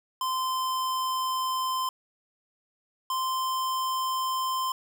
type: tone pair in turn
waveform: square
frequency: 1035 / 1040 Hz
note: C6 / C6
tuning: -19 / -11 cents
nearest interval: unison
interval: 8 cents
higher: second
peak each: -27 dBFS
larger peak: neither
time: 0.21-1.89 / 3.1-4.72 s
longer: first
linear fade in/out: 2 ms
effects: none